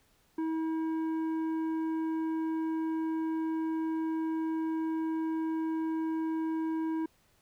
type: tone with tanh clipping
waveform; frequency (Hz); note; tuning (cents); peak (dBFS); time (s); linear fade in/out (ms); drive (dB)
sine; 321; E4; -46; -31; 0.38-7.06; 5; 9
effects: pink hiss -68 dBFS RMS until 7.41 s